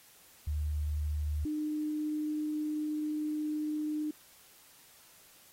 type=tone pair in turn; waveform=sine; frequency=75.2 / 303.6 Hz; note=D2 / D#4; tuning=+42 / -42 cents; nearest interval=2 octaves; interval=2416 cents; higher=second; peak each=-30 / -31 dBFS; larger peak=first; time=0.47-1.45 / 1.45-4.11 s; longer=second; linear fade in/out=5 ms; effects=white hiss -59 dBFS RMS until 5.52 s + AAC 48 kbps